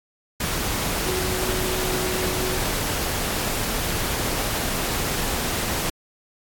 sine tone in noise, 370 Hz, F#4, in tune, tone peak -27 dBFS, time 1.06-2.58 s, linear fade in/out 5 ms, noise pink, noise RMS -25 dBFS, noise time 0.4-5.9 s, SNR -5 dB, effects AAC 64 kbps

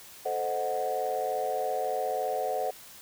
sine chord, A diminished seventh, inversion none, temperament equal, 440 / 523.3 / 622.3 / 740 Hz, A4 / C5 / Eb5 / Gb5, 0 / 0 / 0 / 0 cents, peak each -34 / -32 / -34 / -30 dBFS, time 0.25-2.71 s, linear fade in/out 10 ms, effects tanh soft clip ceiling -20 dBFS + white hiss -49 dBFS RMS until 3.01 s

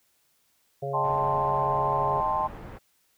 harmonic tone, 138.59 Hz, C#3, in tune, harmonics 1 / 3 / 4 / 5, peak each -34 / -34 / -34 / -34 dBFS, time 0.82-2.21 s, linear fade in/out 10 ms
sine chord, A half-diminished seventh, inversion second, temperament equal, 622.3 / 784 / 880 / 1046.5 Hz, Eb5 / G5 / A5 / C6, 0 / 0 / 0 / 0 cents, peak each -33 / -31 / -28 / -27 dBFS, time 0.93-2.48 s, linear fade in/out 20 ms
pink low-pass noise, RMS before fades -41 dBFS, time 1.03-2.79 s, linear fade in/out 20 ms, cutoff 1300 Hz, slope 12 dB/octave
effects white hiss -68 dBFS RMS until 3.17 s

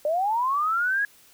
sine linear sweep, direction up, 579 to 1683 Hz, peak -21 dBFS, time 0.05-1.05 s, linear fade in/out 2 ms, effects white hiss -55 dBFS RMS until 1.33 s

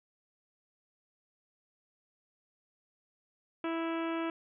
harmonic tone with a mistuned harmonic, 329.6 Hz, E4, in tune, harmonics 1 / 2 / 3 / 4 / 5 / 6 / 7 / 8 / 9 / 10, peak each -33 / -40 / -42 / -42 / -47 / -52 / -48 / -49 / -54 / -55 dBFS, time 3.64-4.3 s, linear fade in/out 2 ms, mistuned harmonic 9, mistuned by -31 cents, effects none

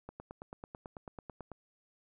click train, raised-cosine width 1 ms, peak -30 dBFS, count 14, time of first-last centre 0.09-1.517 s, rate 9.11 Hz, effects none

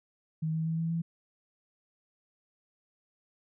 sine tone with pitch steps, 158.5 / 160.43 / 162.39 / 164.37 / 166.38 Hz, D#3 / E3 / E3 / E3 / E3, +32 / -47 / -26 / -5 / +16 cents, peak -28 dBFS, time 0.42-1.02 s, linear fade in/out 10 ms, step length 120 ms, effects none

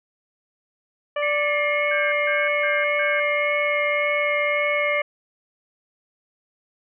harmonic tone, 586 Hz, D5, 4 cents flat, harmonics 1 / 2 / 3 / 4 / 5, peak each -23 / -29 / -33 / -35 / -37 dBFS, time 1.16-5.02 s, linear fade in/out 5 ms
sine tone with vibrato, 2163 Hz, C#7, 43 cents flat, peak -22 dBFS, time 1.22-5.02 s, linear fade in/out 10 ms, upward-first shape sine, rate 1.8 Hz, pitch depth 18 cents each way
sine tone bursts, 1596 Hz, G6, 31 cents sharp, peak -26 dBFS, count 4, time 1.91-3.2 s, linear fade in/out 5 ms, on 210 ms, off 150 ms
effects none

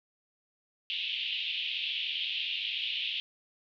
pink band-pass noise, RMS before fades -34 dBFS, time 0.9-3.2 s, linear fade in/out 0 ms, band 2700 to 3500 Hz, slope 48 dB/octave, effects none

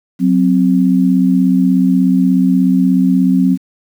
sine tone pair together, 184.98 / 261.6 Hz, F#3 / C4, 0 / 0 cents, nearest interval tritone, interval 600 cents, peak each -11 dBFS, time 0.19-3.58 s, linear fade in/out 50 ms, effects 7-bit

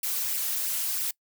blue noise with flanger, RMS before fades -29 dBFS, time 0.03-1.11 s, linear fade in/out 5 ms, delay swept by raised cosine 0.37 to 5.17 ms, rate 3.1 Hz, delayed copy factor +0.85, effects noise-tail reverb RT60 0.1 s tail -24 dB re dry

